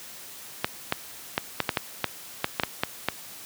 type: clicks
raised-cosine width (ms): 0.3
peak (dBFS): -6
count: 12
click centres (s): 0.645 / 0.924 / 1.379 / 1.603 / 1.692 / 1.772 / 2.043 / 2.444 / 2.598 / 2.635 / 2.835 / 3.086
effects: white hiss -43 dBFS RMS until 3.45 s + high-pass 80 Hz 12 dB/octave